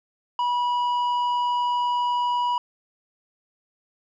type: tone with tanh clipping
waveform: sine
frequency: 974 Hz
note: B5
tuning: 24 cents flat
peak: -22 dBFS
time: 0.39-2.58 s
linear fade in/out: 2 ms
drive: 7 dB
effects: none